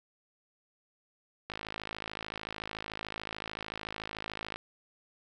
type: click train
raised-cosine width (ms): 0.3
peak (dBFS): -21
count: 165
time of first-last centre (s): 1.5-4.56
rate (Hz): 53.6
effects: none